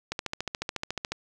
click train, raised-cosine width 0.2 ms, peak -13 dBFS, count 15, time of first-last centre 0.12-1.12 s, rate 14 Hz, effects none

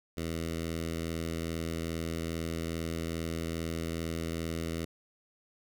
10% pulse tone with notch filter, 82.41 Hz, E2, in tune, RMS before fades -35 dBFS, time 0.17-4.85 s, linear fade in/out 5 ms, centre 950 Hz, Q 1.2, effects none

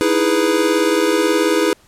square chord, E major seventh, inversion third, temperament equal, 311.1 / 329.6 / 415.3 / 493.9 Hz, D#4 / E4 / G#4 / B4, 0 / 0 / 0 / 0 cents, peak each -22 / -19 / -19 / -20 dBFS, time 0.01-1.73 s, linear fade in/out 0 ms, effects pink hiss -52 dBFS RMS until 1.87 s + low-pass 12000 Hz 12 dB/octave

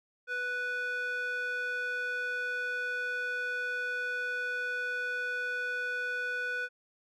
square tone with band-pass filter, 493.9 Hz, B4, in tune, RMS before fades -34 dBFS, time 0.27-6.69 s, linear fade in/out 50 ms, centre 1700 Hz, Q 4.8, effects none

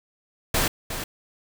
pink noise with echo, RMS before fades -22 dBFS, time 0.54-0.68 s, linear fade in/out 5 ms, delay 360 ms, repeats 1, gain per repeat -9 dB, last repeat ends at 1.04 s, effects none

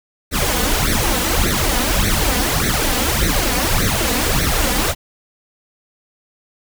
pink noise with flanger, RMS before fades -17 dBFS, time 0.31-4.95 s, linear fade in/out 50 ms, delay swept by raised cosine 0.49 to 4.09 ms, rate 1.7 Hz, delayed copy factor +0.85, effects none

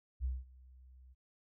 sine tone with ADSR envelope, 63.8 Hz, C2, 43 cents flat, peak -31 dBFS, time 0.2-1.15 s, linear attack 44 ms, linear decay 200 ms, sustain -24 dB, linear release 30 ms, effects none

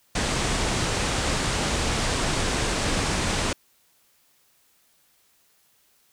pink low-pass noise, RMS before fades -25 dBFS, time 0.15-3.53 s, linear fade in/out 5 ms, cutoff 9100 Hz, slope 48 dB/octave, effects white hiss -63 dBFS RMS until 6.12 s

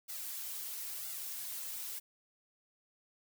blue noise with flanger, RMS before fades -42 dBFS, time 0.08-2 s, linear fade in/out 20 ms, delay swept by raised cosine 1.4 to 5.7 ms, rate 1 Hz, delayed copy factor +1, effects none

